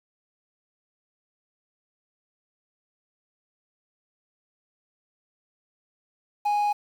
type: tone with quantisation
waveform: triangle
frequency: 828 Hz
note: G#5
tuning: 5 cents flat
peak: -19 dBFS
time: 6.45-6.73 s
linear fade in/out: 10 ms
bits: 8
effects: none